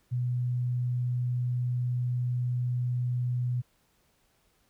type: tone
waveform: sine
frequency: 123.47 Hz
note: B2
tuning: in tune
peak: -26 dBFS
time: 0.11-3.62 s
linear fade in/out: 20 ms
effects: pink hiss -69 dBFS RMS until 4.69 s